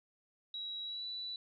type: tone with pitch glide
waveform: sine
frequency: 3872 to 3958 Hz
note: B7 to B7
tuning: -35 to +3 cents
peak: -39 dBFS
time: 0.54-1.36 s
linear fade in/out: 2 ms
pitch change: +38 cents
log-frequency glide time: 0.84-1.05 s
effects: none